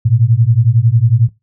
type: beating tone pair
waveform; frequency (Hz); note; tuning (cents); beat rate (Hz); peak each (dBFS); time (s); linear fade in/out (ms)
sine; 110 / 121; A2 / B2; 0 / -35; 11; -11; 0.05-1.29; 10
effects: noise-tail reverb RT60 0.2 s tail -17 dB re dry